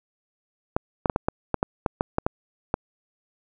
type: clicks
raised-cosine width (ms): 1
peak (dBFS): -7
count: 12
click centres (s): 0.765 / 1.058 / 1.098 / 1.161 / 1.285 / 1.543 / 1.629 / 1.862 / 2.009 / 2.184 / 2.265 / 2.741
effects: none